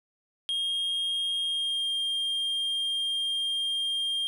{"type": "tone with pitch glide", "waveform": "triangle", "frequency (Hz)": [3239, 3207], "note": ["G#7", "G7"], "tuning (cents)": [-44, 39], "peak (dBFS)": -25, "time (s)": [0.49, 4.27], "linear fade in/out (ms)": 0, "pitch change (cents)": -17, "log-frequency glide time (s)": [1.4, 1.91], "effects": []}